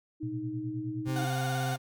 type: tone with pitch glide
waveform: sine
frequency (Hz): 311.1 to 313.1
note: D#4 to D#4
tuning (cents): 0 to +11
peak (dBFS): -34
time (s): 0.2-1.26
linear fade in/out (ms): 20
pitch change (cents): +11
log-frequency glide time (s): 0.65-1.05
type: tone with tremolo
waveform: sine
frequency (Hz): 121.1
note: B2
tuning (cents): -34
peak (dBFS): -32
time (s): 0.23-1.08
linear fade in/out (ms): 0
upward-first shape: sine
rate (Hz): 9.6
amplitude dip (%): 90
type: tone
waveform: 40% pulse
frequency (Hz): 130.81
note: C3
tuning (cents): 0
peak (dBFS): -29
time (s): 1.05-1.78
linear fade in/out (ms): 50
type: tone with vibrato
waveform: 30% pulse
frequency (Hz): 727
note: F#5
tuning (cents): -31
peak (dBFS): -31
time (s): 1.16-1.76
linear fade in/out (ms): 2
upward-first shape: square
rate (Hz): 18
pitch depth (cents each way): 44
effects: none